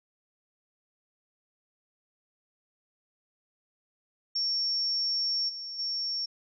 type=tone with level steps; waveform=sine; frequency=5480 Hz; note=F8; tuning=34 cents flat; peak=-26 / -36 / -29 dBFS; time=4.35-6.26 s; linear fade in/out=10 ms; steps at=5.48 / 5.78 s; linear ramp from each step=20 ms; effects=none